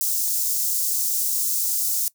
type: high-pass noise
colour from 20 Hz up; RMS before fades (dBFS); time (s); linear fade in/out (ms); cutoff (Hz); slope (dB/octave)
white; -23; 0.01-2.08; 0; 5700; 24
effects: noise-tail reverb RT60 0.1 s tail -21 dB re dry